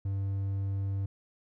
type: tone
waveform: triangle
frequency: 98 Hz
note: G2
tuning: in tune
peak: -27 dBFS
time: 0.05-1.06 s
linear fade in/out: 5 ms
effects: none